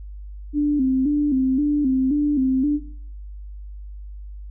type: tone with vibrato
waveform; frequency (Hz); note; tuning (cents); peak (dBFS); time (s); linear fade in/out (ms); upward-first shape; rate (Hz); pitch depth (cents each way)
sine; 277.2; C#4; 0; -16; 0.53-2.8; 50; square; 1.9; 100
effects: noise-tail reverb RT60 0.6 s tail -19 dB re dry + added 50 Hz sine -33 dBFS peak until 4.5 s